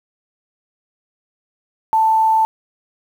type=tone; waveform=sine; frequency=884 Hz; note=A5; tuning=8 cents sharp; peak=-11 dBFS; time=1.93-2.45 s; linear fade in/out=0 ms; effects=7-bit